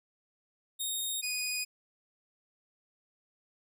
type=tone pair in turn; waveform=15% pulse; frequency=3713 / 2478 Hz; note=A#7 / D#7; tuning=-8 / -8 cents; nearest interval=perfect fifth; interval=700 cents; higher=first; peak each=-25 dBFS; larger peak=neither; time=0.79-1.22 / 1.22-1.65 s; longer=neither; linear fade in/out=20 ms; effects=none